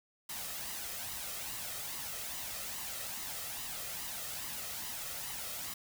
white noise with flanger, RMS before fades -41 dBFS, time 0.29-5.74 s, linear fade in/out 5 ms, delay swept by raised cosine 1 to 1.6 ms, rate 2.4 Hz, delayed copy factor +0.5, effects none

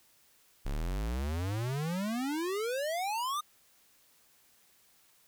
square exponential sweep, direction up, 32.48 to 1244.5 Hz, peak -32 dBFS, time 0.65-3.41 s, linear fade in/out 10 ms, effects white hiss -65 dBFS RMS until 5.27 s

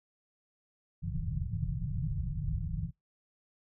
white low-pass noise, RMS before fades -34 dBFS, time 1.02-2.91 s, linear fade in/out 20 ms, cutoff 170 Hz, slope 96 dB/octave, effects noise-tail reverb RT60 0.2 s tail -26 dB re dry

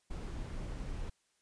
brown noise, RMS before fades -40 dBFS, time 0.1-1.1 s, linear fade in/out 10 ms, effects white hiss -75 dBFS RMS until 1.41 s + resampled to 22050 Hz

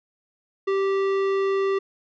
sine tone with tanh clipping, 390.2 Hz, G4, 8 cents flat, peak -22 dBFS, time 0.67-1.79 s, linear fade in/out 10 ms, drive 15 dB, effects none

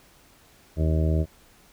harmonic tone, 79 Hz, D#2, 27 cents sharp, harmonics 1 / 2 / 3 / 4 / 5 / 6 / 7 / 8, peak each -21 / -26 / -36 / -32 / -34 / -41 / -37 / -35 dBFS, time 0.76-1.26 s, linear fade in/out 50 ms, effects pink hiss -56 dBFS RMS until 1.72 s

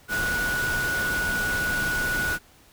sine tone in noise, 1467 Hz, F#6, 15 cents flat, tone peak -24 dBFS, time 0.08-2.39 s, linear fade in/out 50 ms, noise pink, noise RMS -31 dBFS, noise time 0.08-2.39 s, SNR +4 dB, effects pink hiss -55 dBFS RMS until 2.72 s

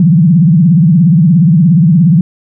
sine tone with vibrato, 166.7 Hz, E3, 20 cents sharp, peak -3 dBFS, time 0-2.21 s, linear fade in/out 2 ms, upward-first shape triangle, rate 17 Hz, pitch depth 280 cents each way, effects none

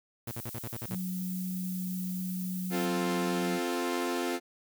sawtooth tone bursts, 116.54 Hz, A#2, in tune, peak -32 dBFS, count 8, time 0.27-0.951 s, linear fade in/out 5 ms, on 44 ms, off 47 ms
violet noise, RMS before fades -43 dBFS, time 0.27-2.86 s, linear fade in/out 5 ms
sine tone with pitch glide, 184 to 182.31 Hz, F#3 to F#3, -9 to -25 cents, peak -32 dBFS, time 0.88-3.6 s, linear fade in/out 50 ms, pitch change -16 cents, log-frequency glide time 2.49-3.32 s
sawtooth chord, F major, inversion second, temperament equal, 261.6 / 349.2 / 440 Hz, C4 / F4 / A4, 0 / 0 / 0 cents, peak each -30 / -28 / -34 dBFS, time 2.7-4.4 s, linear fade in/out 50 ms
effects none

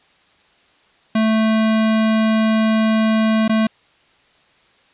square tone with dropouts, 220 Hz, A3, in tune, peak -14 dBFS, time 1.15-3.67 s, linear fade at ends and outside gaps 5 ms, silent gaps 3.48-3.494 s, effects white hiss -55 dBFS RMS until 4.93 s + resampled to 8000 Hz

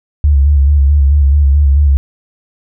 sine tone with vibrato, 71 Hz, C#2, 42 cents sharp, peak -5 dBFS, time 0.24-1.97 s, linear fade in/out 0 ms, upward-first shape square, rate 4.6 Hz, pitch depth 52 cents each way, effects none

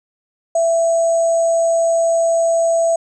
sine tone with sample-and-hold, 666 Hz, E5, 18 cents sharp, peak -12 dBFS, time 0.55-2.96 s, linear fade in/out 5 ms, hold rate 7350 Hz, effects resampled to 24000 Hz

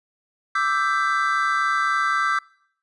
triangle chord, E minor seventh, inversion third, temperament equal with one note detuned, 1174.7 / 1318.5 / 1568 / 2001 Hz, D6 / E6 / G6 / B6, 0 / 0 / 0 / +22 cents, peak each -22 / -22 / -22 / -28 dBFS, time 0.55-2.39 s, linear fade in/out 5 ms, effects noise-tail reverb RT60 0.7 s tail -26 dB re dry + resampled to 24000 Hz

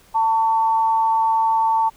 sine tone pair together, 894.5 / 1127 Hz, A5 / C#6, +28 / +28 cents, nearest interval major third, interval 400 cents, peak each -15 / -27 dBFS, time 0.14-1.9 s, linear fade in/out 20 ms, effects pink hiss -52 dBFS RMS until 1.96 s

